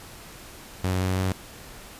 sawtooth tone with pitch steps, 92.5 / 93.2 / 93.9 Hz, F#2 / F#2 / F#2, 0 / +13 / +26 cents, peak -19 dBFS, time 0.84-1.32 s, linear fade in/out 0 ms, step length 160 ms, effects pink hiss -44 dBFS RMS until 1.99 s + resampled to 32000 Hz

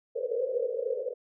white band-pass noise, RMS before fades -31 dBFS, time 0.15-1.14 s, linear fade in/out 10 ms, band 450 to 530 Hz, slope 96 dB/octave, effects none

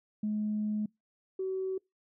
sine tone pair in turn, 211.8 / 378.6 Hz, G#3 / F#4, +34 / +40 cents, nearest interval minor seventh, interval 1006 cents, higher second, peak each -28 / -30 dBFS, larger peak first, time 0.23-0.86 / 1.39-1.78 s, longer first, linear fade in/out 5 ms, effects noise-tail reverb RT60 0.2 s tail -26 dB re dry + tanh soft clip ceiling -24 dBFS

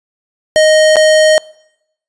square tone with dropouts, 622.3 Hz, D#5, in tune, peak -6 dBFS, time 0.56-1.38 s, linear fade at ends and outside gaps 0 ms, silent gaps 0.958-0.967 s, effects noise-tail reverb RT60 0.8 s tail -24 dB re dry + resampled to 22050 Hz

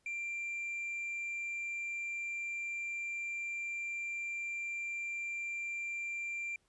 sine tone with tanh clipping, 2368 Hz, D7, 14 cents sharp, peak -37 dBFS, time 0.06-6.56 s, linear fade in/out 2 ms, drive 2 dB, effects pink hiss -75 dBFS RMS until 6.68 s + resampled to 24000 Hz

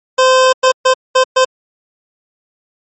25% pulse tone bursts at uneven times, 517 Hz, C5, 21 cents flat, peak -3 dBFS, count 5, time 0.18-0.53 / 0.63-0.72 / 0.85-0.94 / 1.15-1.24 / 1.36-1.45 s, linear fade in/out 10 ms, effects MP3 32 kbps

